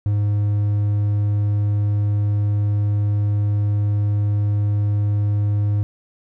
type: tone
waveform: triangle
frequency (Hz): 103.2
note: G#2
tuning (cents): -10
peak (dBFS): -14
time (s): 0.06-5.83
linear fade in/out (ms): 0
effects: none